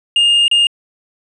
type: tone with dropouts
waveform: triangle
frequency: 2828 Hz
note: F7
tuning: 21 cents sharp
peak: -7 dBFS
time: 0.16-0.67 s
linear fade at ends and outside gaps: 2 ms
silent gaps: 0.481-0.513 s
effects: resampled to 22050 Hz